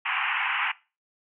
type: band-pass noise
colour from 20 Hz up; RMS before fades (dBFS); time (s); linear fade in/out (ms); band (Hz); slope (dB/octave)
white; -27; 0.05-0.72; 10; 780 to 2900; 96
effects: noise-tail reverb RT60 0.3 s tail -20 dB re dry